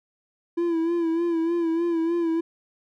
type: tone with vibrato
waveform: triangle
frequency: 335 Hz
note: E4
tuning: 28 cents sharp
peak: -19 dBFS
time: 0.57-2.41 s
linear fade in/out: 10 ms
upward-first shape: sine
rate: 3.3 Hz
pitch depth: 52 cents each way
effects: none